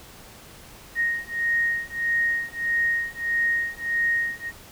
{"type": "beating tone pair", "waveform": "sine", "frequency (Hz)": [1864.7, 1866.3], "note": ["A#6", "A#6"], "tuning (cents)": [0, 2], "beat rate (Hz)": 1.6, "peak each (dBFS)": -25, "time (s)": [0.95, 4.52], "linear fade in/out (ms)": 50, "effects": ["pink hiss -46 dBFS RMS until 4.71 s"]}